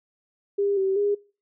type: tone with pitch steps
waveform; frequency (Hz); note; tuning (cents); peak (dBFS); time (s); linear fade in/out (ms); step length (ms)
sine; 402 / 384.9 / 408.2; G4 / G4 / G#4; +44 / -32 / -30; -20; 0.58-1.15; 10; 190
effects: noise-tail reverb RT60 0.4 s tail -25 dB re dry